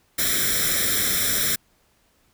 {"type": "noise with comb filter", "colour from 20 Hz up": "white", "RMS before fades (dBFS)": -22, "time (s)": [0.18, 1.56], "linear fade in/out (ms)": 10, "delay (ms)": 0.54, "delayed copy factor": 0.95, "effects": ["pink hiss -63 dBFS RMS until 2.33 s"]}